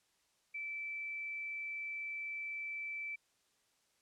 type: tone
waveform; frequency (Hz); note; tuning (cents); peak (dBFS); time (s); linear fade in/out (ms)
sine; 2322; D7; -20; -39; 0.54-3.16; 10
effects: white hiss -75 dBFS RMS until 4.01 s + low-pass 9000 Hz 12 dB/octave